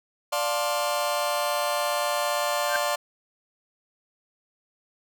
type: chord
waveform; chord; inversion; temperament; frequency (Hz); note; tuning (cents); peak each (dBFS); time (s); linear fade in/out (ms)
sawtooth; D minor seventh; none; just; 587.3 / 704.8 / 881 / 1057.2; D5 / F5 / A5 / C6; 0 / +16 / +2 / +18; -23 / -26 / -29 / -26; 0.32-2.96; 10
type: tone with exponential growth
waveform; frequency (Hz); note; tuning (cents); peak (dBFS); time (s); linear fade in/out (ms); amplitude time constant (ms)
sine; 1568; G6; 0; -19; 2.65-2.76; 0; 23
effects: none